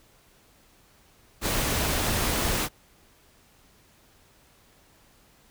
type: noise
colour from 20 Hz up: pink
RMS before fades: -26 dBFS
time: 1.41-2.69 s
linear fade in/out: 50 ms
effects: pink hiss -59 dBFS RMS until 5.5 s